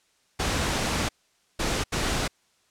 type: noise bursts at uneven times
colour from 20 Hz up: pink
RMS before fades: -26 dBFS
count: 3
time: 0.39-1.09 / 1.59-1.84 / 1.92-2.28 s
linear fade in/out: 10 ms
effects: white hiss -66 dBFS RMS until 2.7 s + low-pass 8000 Hz 12 dB/octave